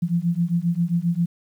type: beating tone pair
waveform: sine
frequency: 167.7 / 175.2 Hz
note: E3 / F3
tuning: +30 / +6 cents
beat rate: 7.5 Hz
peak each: -22 dBFS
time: 0.02-1.26 s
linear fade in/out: 10 ms
effects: 9-bit